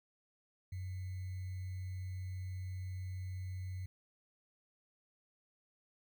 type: tone with sample-and-hold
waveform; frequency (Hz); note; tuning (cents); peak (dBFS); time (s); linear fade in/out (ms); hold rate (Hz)
sine; 92.6; F#2; +2; -39; 0.72-3.86; 5; 2100
effects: none